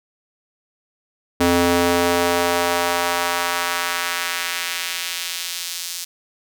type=tone with high-pass filter sweep; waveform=square; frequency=87 Hz; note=F2; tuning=6 cents flat; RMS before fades=-21 dBFS; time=1.4-6.05 s; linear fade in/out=10 ms; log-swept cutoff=260 to 5100 Hz; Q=1; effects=none